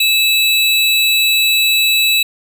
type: tone pair together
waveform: square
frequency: 2613 / 3915 Hz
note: E7 / B7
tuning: -16 / -16 cents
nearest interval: perfect fifth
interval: 700 cents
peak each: -14 dBFS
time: 0-2.23 s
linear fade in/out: 5 ms
effects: none